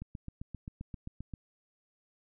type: click train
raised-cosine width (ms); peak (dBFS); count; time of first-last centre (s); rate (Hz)
5; -28; 11; 0.02-1.338; 7.59
effects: none